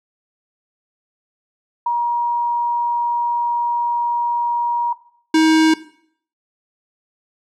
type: tone pair in turn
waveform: sine / square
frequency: 951 / 317.4 Hz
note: A#5 / D#4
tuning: +34 / +35 cents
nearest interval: octave + perfect fifth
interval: 1899 cents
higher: first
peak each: -15 / -11 dBFS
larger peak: second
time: 1.86-4.93 / 5.34-5.74 s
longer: first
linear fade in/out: 5 ms
effects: noise-tail reverb RT60 0.6 s tail -17 dB re dry + low-pass 7000 Hz 12 dB/octave